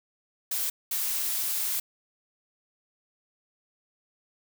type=noise bursts at uneven times; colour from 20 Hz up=blue; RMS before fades=-29 dBFS; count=2; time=0.51-0.7 / 0.91-1.8 s; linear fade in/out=5 ms; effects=none